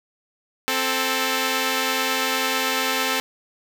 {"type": "tone pair together", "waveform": "5% pulse", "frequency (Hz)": [262.2, 440], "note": ["C4", "A4"], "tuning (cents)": [4, 0], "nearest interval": "major sixth", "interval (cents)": 896, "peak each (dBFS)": -12, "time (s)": [0.68, 3.2], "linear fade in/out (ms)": 0, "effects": []}